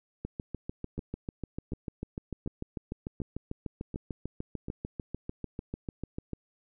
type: two click trains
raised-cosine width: 3 ms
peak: -22 / -24 dBFS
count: 42 / 6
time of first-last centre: 0.25-6.333 / 0.98-4.684 s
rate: 6.74 / 1.35 Hz
effects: none